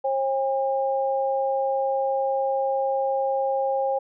sine tone pair together, 538 / 807 Hz, C5 / G#5, +48 / -50 cents, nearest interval perfect fifth, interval 702 cents, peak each -23 / -25 dBFS, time 0.04-3.99 s, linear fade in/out 10 ms, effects none

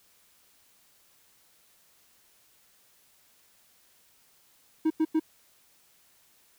triangle tone bursts, 316.7 Hz, D#4, 31 cents sharp, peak -19 dBFS, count 3, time 4.85-5.198 s, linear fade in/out 10 ms, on 54 ms, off 93 ms, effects white hiss -63 dBFS RMS until 6.58 s

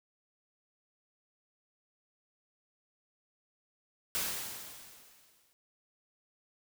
white noise with exponential decay, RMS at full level -32 dBFS, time 4.15-5.53 s, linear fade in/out 0 ms, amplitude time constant 300 ms, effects none

